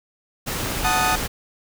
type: noise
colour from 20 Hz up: pink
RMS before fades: -26 dBFS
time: 0.46-1.28 s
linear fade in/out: 20 ms
type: chord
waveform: 30% pulse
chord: D# diminished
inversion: first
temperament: equal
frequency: 740 / 880 / 1244.5 Hz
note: F#5 / A5 / D#6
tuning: 0 / 0 / 0 cents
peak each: -20 / -21 / -20 dBFS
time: 0.84-1.16 s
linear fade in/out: 10 ms
effects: none